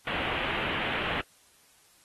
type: low-pass noise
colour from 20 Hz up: white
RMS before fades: -32 dBFS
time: 0.07-1.21 s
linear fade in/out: 2 ms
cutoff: 3100 Hz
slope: 48 dB/octave
effects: white hiss -61 dBFS RMS until 2.04 s + AAC 32 kbps